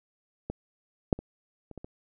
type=clicks; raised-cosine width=2 ms; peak=-19 / -8 / -25 / -30 / -27 / -27 dBFS; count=6; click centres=0.5 / 1.128 / 1.19 / 1.713 / 1.777 / 1.845 s; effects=none